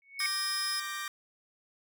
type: tone with exponential growth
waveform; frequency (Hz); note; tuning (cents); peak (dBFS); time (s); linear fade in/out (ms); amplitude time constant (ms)
sine; 2217; C#7; 0; -27; 0.02-0.26; 1; 51
type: tone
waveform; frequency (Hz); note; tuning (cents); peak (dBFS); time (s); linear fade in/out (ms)
sawtooth; 5100; D#8; +42; -29; 0.19-0.8; 5
type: chord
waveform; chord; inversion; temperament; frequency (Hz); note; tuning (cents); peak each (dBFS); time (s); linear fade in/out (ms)
sawtooth; G minor; second; equal with one note detuned; 1180.8 / 1568 / 1864.7; D6 / G6 / Bb6; +9 / 0 / 0; -35 / -38 / -36; 0.2-1.08; 2
effects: none